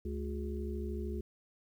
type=harmonic tone with a mistuned harmonic; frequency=71.8 Hz; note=D2; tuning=39 cents flat; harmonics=1 / 3 / 5 / 6; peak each=-37 / -42 / -42 / -45 dBFS; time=0.05-1.21 s; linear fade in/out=5 ms; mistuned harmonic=6; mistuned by=-77 cents; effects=11-bit